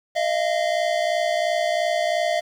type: tone pair together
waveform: square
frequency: 622.3 / 685.2 Hz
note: D#5 / F5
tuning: 0 / -33 cents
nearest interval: major second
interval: 167 cents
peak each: -24 / -23 dBFS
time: 0.15-2.41 s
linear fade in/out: 20 ms
effects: low-pass 6000 Hz 12 dB/octave + 8-bit